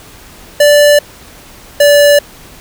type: tone pair in turn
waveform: square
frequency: 585 / 580 Hz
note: D5 / D5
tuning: -7 / -22 cents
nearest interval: unison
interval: 15 cents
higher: first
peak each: -4 dBFS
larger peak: neither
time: 0.6-0.99 / 1.8-2.19 s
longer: neither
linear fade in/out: 5 ms
effects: pink hiss -36 dBFS RMS until 2.6 s